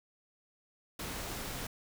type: noise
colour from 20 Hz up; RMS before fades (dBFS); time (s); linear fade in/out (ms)
pink; -40; 0.99-1.67; 5
effects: none